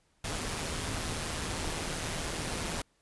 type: noise with amplitude modulation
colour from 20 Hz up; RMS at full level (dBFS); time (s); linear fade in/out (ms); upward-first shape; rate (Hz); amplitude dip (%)
pink; -33; 0.24-2.82; 5; sine; 159; 45
effects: pink hiss -71 dBFS RMS until 3.01 s + resampled to 24000 Hz